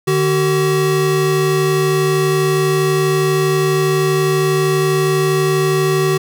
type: tone pair together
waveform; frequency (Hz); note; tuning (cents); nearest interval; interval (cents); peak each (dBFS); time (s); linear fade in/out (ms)
square; 150.8 / 380; D3 / F#4; +46 / +46; octave + major third; 1600; -18 / -15; 0.07-6.18; 10
effects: none